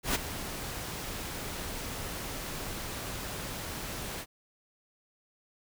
pink noise with ADSR envelope, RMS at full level -26 dBFS, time 0.03-4.26 s, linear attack 120 ms, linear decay 17 ms, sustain -12 dB, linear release 56 ms, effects none

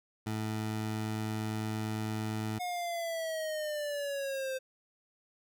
20% pulse tone, 108.8 Hz, A2, 19 cents flat, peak -28 dBFS, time 0.26-2.59 s, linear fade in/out 10 ms
square exponential sweep, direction down, 724 to 520 Hz, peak -34 dBFS, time 2.59-4.59 s, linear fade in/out 20 ms
effects none

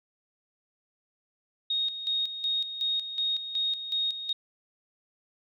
sine tone with tremolo, 3729 Hz, A#7, in tune, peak -25 dBFS, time 1.7-4.33 s, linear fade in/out 5 ms, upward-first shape square, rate 2.7 Hz, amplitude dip 65%, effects none

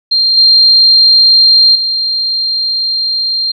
sine tone with level steps, 4186 Hz, C8, in tune, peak -7 / -3 / -11 dBFS, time 0.11-3.52 s, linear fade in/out 10 ms, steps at 0.37 / 1.75 s, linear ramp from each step 5 ms, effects none

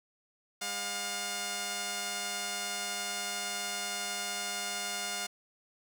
5% pulse tone pair together, 201.8 / 711.7 Hz, G#3 / F5, -49 / +33 cents, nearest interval octave + minor seventh, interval 2182 cents, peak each -31 / -23 dBFS, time 0.61-5.27 s, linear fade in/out 10 ms, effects none

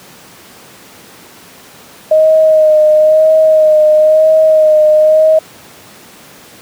sine tone with vibrato, 622.3 Hz, D#5, in tune, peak -4 dBFS, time 2.11-5.39 s, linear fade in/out 5 ms, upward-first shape sine, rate 1 Hz, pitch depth 26 cents each way, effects pink hiss -37 dBFS RMS until 6.61 s + high-pass 150 Hz 12 dB/octave

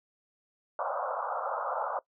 pink band-pass noise, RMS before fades -33 dBFS, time 0.79-1.99 s, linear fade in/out 2 ms, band 510 to 1400 Hz, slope 96 dB/octave, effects noise-tail reverb RT60 0.1 s tail -20 dB re dry

